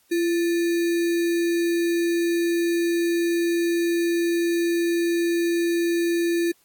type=tone with sample-and-hold; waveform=sine; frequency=340 Hz; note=F4; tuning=46 cents flat; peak=-19 dBFS; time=0.11-6.52 s; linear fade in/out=10 ms; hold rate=2100 Hz; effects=white hiss -62 dBFS RMS until 6.64 s + AAC 64 kbps